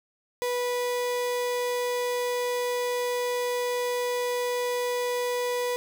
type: tone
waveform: 35% pulse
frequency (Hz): 490.7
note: B4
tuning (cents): -11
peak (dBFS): -24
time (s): 0.42-5.76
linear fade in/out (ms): 0
effects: none